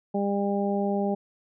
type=harmonic tone; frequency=200.5 Hz; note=G3; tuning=39 cents sharp; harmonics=1 / 2 / 3 / 4; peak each=-26 / -29 / -31 / -32 dBFS; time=0.14-1.15 s; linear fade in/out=10 ms; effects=none